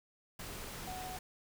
sine tone in noise, 740 Hz, F#5, in tune, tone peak -43 dBFS, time 0.87-1.17 s, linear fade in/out 5 ms, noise pink, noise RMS -45 dBFS, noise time 0.39-1.19 s, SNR -1 dB, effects none

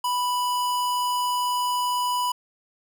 square tone, 987.8 Hz, B5, in tune, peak -23 dBFS, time 0.04-2.32 s, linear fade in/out 5 ms, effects none

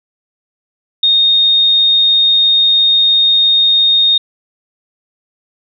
sine tone, 3697 Hz, A#7, 15 cents flat, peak -7 dBFS, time 1.03-4.18 s, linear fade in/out 5 ms, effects none

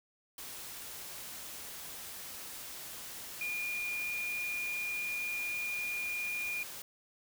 sine tone in noise, 2424 Hz, D#7, 46 cents flat, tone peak -34 dBFS, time 3.41-6.63 s, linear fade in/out 2 ms, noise white, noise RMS -45 dBFS, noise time 0.38-6.82 s, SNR +8 dB, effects none

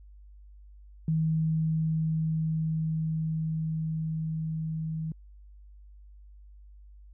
sine tone with level ramp, 159.3 Hz, D#3, 41 cents sharp, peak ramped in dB -23 to -30 dBFS, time 1.08-5.12 s, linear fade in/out 2 ms, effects added 50 Hz sine -48 dBFS peak until 7.13 s

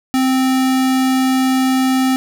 square tone, 261 Hz, C4, 4 cents flat, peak -13 dBFS, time 0.14-2.16 s, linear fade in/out 0 ms, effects none

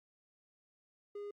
triangle tone, 409.6 Hz, G#4, 24 cents flat, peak -39 dBFS, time 1.15-1.31 s, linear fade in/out 5 ms, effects Opus 48 kbps

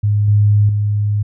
sine tone with level steps, 103.83 Hz, G#2, in tune, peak -11 / -8 / -13 dBFS, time 0.03-1.23 s, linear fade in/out 10 ms, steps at 0.28 / 0.69 s, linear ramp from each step 2 ms, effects none

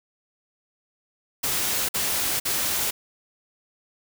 white noise bursts, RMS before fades -25 dBFS, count 3, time 1.43-2.91 s, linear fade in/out 10 ms, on 460 ms, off 50 ms, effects none

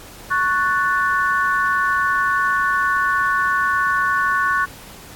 sine chord, F# minor, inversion second, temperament equal, 1108.7 / 1480 / 1760 Hz, C#6 / F#6 / A6, 0 / 0 / 0 cents, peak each -19 / -19 / -24 dBFS, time 0.3-4.66 s, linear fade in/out 20 ms, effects pink hiss -40 dBFS RMS until 5.15 s + AAC 64 kbps

